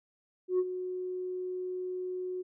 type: tone with ADSR envelope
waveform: sine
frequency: 366.3 Hz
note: F#4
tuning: 17 cents flat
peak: -21 dBFS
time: 0.48-2.43 s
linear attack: 110 ms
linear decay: 46 ms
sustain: -12 dB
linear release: 22 ms
effects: tanh soft clip ceiling -22 dBFS

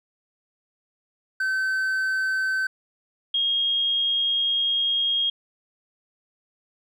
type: tone pair in turn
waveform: triangle / sine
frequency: 1536 / 3255 Hz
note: G6 / G#7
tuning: -36 / -36 cents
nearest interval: octave + minor second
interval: 1300 cents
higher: second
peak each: -20 / -20 dBFS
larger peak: neither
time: 1.4-2.67 / 3.34-5.3 s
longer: second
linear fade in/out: 5 ms
effects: none

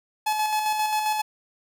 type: tone with tremolo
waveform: 45% pulse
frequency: 856 Hz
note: A5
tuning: 48 cents flat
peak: -21 dBFS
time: 0.26-1.22 s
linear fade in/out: 10 ms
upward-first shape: square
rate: 7.5 Hz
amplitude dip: 35%
effects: none

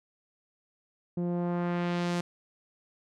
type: tone with low-pass filter sweep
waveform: sawtooth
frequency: 174.61 Hz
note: F3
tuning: in tune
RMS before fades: -30 dBFS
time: 1.17-2.21 s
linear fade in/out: 5 ms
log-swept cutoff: 370 to 8200 Hz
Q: 0.89
effects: none

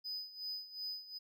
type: tone with tremolo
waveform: triangle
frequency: 4996 Hz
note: D#8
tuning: 6 cents sharp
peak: -37 dBFS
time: 0.04-1.19 s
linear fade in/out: 20 ms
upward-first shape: sine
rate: 2.7 Hz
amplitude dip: 80%
effects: none

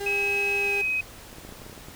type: tone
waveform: 35% pulse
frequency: 402.3 Hz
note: G4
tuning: 45 cents sharp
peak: -28 dBFS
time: 0-0.82 s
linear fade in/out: 10 ms
type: tone with pitch glide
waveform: sine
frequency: 2556 to 2528 Hz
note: D#7 to D#7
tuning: +46 to +27 cents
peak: -23 dBFS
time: 0.06-1.01 s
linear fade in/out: 5 ms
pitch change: -19 cents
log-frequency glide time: 0.57-0.75 s
type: clicks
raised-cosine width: 2 ms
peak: -30 dBFS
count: 11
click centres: 1.329 / 1.384 / 1.45 / 1.491 / 1.524 / 1.618 / 1.665 / 1.697 / 1.729 / 1.778 / 1.885 s
effects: pink hiss -45 dBFS RMS until 1.95 s

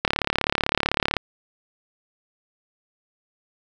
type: click train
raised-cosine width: 0.3 ms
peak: -3 dBFS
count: 41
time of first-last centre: 0.05-1.167 s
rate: 35.8 Hz
effects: none

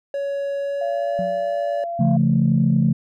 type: tone with pitch glide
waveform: triangle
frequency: 560 to 575.1 Hz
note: C#5 to D5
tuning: +18 to -36 cents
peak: -20 dBFS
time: 0.14-1.84 s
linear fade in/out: 2 ms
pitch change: +46 cents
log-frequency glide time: 0.6-1.3 s
type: tone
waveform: sine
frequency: 684 Hz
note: F5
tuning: 36 cents flat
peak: -24 dBFS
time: 0.81-2.17 s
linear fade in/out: 5 ms
type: tone with exponential decay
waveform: sine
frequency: 181.9 Hz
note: F#3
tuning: 29 cents flat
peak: -23 dBFS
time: 1.19-1.61 s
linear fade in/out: 0 ms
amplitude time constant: 91 ms
type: chord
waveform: sine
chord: Db augmented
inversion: none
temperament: equal with one note detuned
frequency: 138.59 / 170.92 / 220 Hz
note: Db3 / F3 / A3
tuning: 0 / -37 / 0 cents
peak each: -18 dBFS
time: 1.99-2.93 s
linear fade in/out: 10 ms
effects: tanh soft clip ceiling -6 dBFS

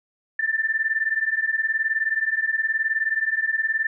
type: beating tone pair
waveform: sine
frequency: 1766 / 1785 Hz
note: A6 / A6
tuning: +6 / +24 cents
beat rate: 19 Hz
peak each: -24 / -23 dBFS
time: 0.39-3.87 s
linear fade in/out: 5 ms
effects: none

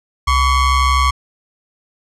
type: ring-modulated tone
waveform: square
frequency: 534 Hz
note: C5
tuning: 35 cents sharp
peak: -9 dBFS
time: 0.27-1.11 s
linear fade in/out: 10 ms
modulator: 600 Hz
effects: low-pass 8000 Hz 12 dB/octave

